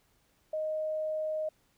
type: tone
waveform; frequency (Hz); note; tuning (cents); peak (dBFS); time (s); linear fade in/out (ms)
sine; 622.3; D#5; 0; -30; 0.53-1.49; 5
effects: pink hiss -70 dBFS RMS until 1.77 s